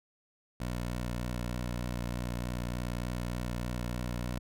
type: tone with vibrato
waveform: 15% pulse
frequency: 60.4 Hz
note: B1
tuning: 38 cents flat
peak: -27 dBFS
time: 0.6-4.39 s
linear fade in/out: 5 ms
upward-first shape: sine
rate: 3.3 Hz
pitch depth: 21 cents each way
effects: none